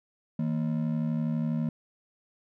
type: ring-modulated tone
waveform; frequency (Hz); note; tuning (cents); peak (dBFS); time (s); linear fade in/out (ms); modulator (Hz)
triangle; 196; G3; 0; -21; 0.39-1.69; 2; 36.1
effects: none